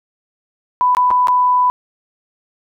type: tone with dropouts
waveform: sine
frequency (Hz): 995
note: B5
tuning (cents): +13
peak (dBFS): -10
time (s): 0.81-1.7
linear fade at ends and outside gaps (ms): 0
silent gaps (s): 0.949-0.969 / 1.105-1.112 / 1.272-1.283
effects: none